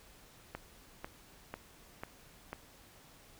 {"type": "click train", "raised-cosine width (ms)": 0.5, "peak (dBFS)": -25, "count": 5, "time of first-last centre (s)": [0.55, 2.53], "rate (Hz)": 2.02, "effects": ["pink hiss -59 dBFS RMS until 3.39 s"]}